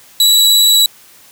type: tone with vibrato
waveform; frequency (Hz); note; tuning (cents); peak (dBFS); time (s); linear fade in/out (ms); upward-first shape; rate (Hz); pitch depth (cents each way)
sawtooth; 3918; B7; -15; -4; 0.2-0.86; 2; triangle; 17; 11
effects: white hiss -43 dBFS RMS until 1.31 s + high-pass 60 Hz 12 dB/octave